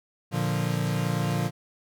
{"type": "chord", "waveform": "40% pulse", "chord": "Bb major", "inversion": "none", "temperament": "equal", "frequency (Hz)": [116.54, 146.83, 174.61], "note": ["Bb2", "D3", "F3"], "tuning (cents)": [0, 0, 0], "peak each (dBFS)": -28, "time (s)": [0.31, 1.51], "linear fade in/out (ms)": 50, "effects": []}